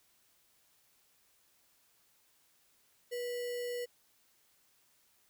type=tone with sample-and-hold; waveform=sine; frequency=485.4 Hz; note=B4; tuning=30 cents flat; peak=-35 dBFS; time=3.11-3.86 s; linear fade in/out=20 ms; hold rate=2450 Hz; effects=white hiss -70 dBFS RMS until 5.29 s